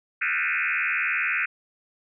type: tone with frequency modulation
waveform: sine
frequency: 1985 Hz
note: B6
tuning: 8 cents sharp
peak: -22 dBFS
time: 0.21-1.46 s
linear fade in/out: 10 ms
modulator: 80.1 Hz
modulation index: 7.4
effects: none